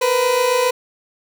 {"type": "tone pair together", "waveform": "30% pulse", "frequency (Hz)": [475.6, 503], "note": ["A#4", "B4"], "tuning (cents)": [35, 32], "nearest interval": "minor second", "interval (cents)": 97, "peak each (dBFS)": [-18, -13], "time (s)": [0.01, 0.71], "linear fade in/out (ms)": 10, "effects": []}